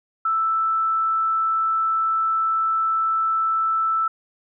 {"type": "tone", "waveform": "sine", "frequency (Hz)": 1321, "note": "E6", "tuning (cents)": 3, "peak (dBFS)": -18, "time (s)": [0.25, 4.08], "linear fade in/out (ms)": 5, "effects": []}